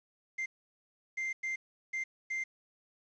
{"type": "tone bursts at uneven times", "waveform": "triangle", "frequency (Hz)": 2092, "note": "C7", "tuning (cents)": -1, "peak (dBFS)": -31, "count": 5, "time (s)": [[0.38, 0.46], [1.17, 1.33], [1.43, 1.56], [1.93, 2.04], [2.3, 2.44]], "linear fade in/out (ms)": 10, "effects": ["resampled to 16000 Hz", "10-bit"]}